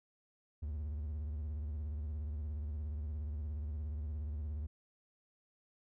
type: tone with vibrato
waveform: triangle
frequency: 74.8 Hz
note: D2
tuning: 32 cents sharp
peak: -35 dBFS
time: 0.62-4.67 s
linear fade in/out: 10 ms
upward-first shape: sine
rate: 17 Hz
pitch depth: 130 cents each way
effects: none